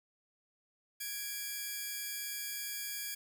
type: tone pair together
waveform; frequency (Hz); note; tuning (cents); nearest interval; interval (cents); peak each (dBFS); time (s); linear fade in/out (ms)
5% pulse; 1658.5 / 2349; G#6 / D7; -3 / 0; tritone; 603; -30 / -31; 1-3.15; 10
effects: none